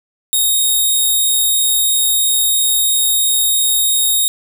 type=tone; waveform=5% pulse; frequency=3729 Hz; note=A#7; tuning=in tune; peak=-4 dBFS; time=0.33-4.28 s; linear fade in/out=0 ms; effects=7-bit